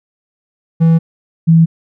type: tone pair in turn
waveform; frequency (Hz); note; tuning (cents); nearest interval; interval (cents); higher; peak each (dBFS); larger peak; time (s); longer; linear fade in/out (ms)
triangle / sine; 164.1 / 164.1; E3 / E3; -8 / -8; unison; 0; neither; -4; neither; 0.8-0.99 / 1.47-1.66; neither; 20
effects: none